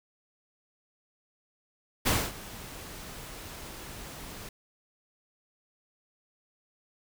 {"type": "noise with ADSR envelope", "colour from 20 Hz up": "pink", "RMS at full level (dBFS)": -24, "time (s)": [2.05, 4.49], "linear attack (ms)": 22, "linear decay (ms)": 240, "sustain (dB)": -19, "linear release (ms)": 4, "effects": []}